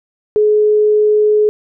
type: tone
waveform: sine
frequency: 423.4 Hz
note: G#4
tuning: 33 cents sharp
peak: -8 dBFS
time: 0.36-1.49 s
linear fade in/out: 0 ms
effects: none